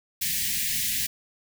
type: band-stop noise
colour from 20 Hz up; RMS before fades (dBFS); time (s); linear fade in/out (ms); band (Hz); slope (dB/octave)
white; -27; 0.21-1.07; 10; 250 to 1700; 96
effects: none